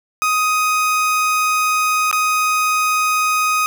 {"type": "tone with dropouts", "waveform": "30% pulse", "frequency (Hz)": 1252, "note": "D#6", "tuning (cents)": 10, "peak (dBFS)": -12, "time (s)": [0.22, 3.66], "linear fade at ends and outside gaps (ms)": 0, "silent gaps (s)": [2.113, 2.128], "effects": []}